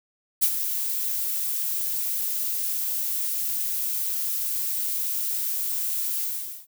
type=noise with ADSR envelope; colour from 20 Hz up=violet; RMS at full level=-18 dBFS; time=0.41-6.67 s; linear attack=22 ms; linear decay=62 ms; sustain=-9 dB; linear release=460 ms; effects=none